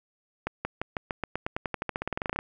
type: accelerating click train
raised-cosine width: 0.5 ms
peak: -14 dBFS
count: 24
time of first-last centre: 0.47-2.389 s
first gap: 180 ms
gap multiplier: 0.92
effects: none